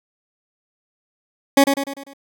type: tone with echo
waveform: 20% pulse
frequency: 277.2 Hz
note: C#4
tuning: in tune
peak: -4 dBFS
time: 1.57-1.64 s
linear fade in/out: 5 ms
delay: 99 ms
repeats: 5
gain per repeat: -6 dB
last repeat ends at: 2.135 s
effects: none